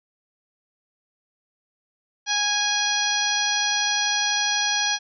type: harmonic tone with a mistuned harmonic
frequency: 826 Hz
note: G#5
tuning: 10 cents flat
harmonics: 1 / 2 / 3 / 4 / 5 / 6 / 7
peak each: -29 / -27 / -31 / -27 / -29 / -31 / -26 dBFS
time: 2.26-4.99 s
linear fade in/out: 50 ms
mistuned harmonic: 5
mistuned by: +19 cents
effects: none